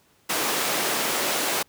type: high-pass noise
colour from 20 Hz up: pink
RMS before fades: -25 dBFS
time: 0.29-1.63 s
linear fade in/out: 10 ms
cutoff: 350 Hz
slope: 12 dB/octave
effects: pink hiss -61 dBFS RMS until 1.68 s + high-pass 80 Hz 12 dB/octave